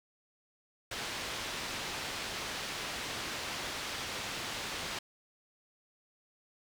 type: low-pass noise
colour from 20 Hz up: white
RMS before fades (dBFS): -39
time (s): 0.91-4.99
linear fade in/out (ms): 5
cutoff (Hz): 4200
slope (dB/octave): 12
effects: none